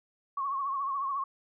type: tone with vibrato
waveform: sine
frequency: 1100 Hz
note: C#6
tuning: 14 cents flat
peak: -29 dBFS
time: 0.37-1.24 s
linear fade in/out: 5 ms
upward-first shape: triangle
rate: 14 Hz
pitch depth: 79 cents each way
effects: none